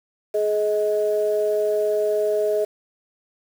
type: tone pair together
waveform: sine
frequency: 421.5 / 631 Hz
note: G#4 / D#5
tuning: +26 / +24 cents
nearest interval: perfect fifth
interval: 698 cents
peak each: -20 / -21 dBFS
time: 0.34-2.65 s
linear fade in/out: 10 ms
effects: tanh soft clip ceiling -10 dBFS + 7-bit